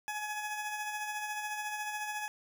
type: tone with tremolo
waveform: 20% pulse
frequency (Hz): 844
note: G#5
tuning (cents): +28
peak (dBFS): -29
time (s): 0.08-2.28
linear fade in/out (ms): 0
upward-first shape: sine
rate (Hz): 14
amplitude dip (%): 40
effects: none